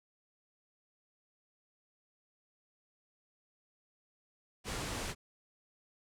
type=low-pass noise; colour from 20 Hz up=pink; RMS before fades=-39 dBFS; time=4.64-5.15 s; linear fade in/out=50 ms; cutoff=10000 Hz; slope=24 dB/octave; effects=none